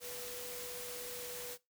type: tone in noise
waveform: sine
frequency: 490.7 Hz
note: B4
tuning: 11 cents flat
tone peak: -47 dBFS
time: 0-1.58 s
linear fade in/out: 50 ms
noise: white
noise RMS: -45 dBFS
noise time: 0-1.58 s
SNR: -5 dB
effects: noise-tail reverb RT60 0.2 s tail -20 dB re dry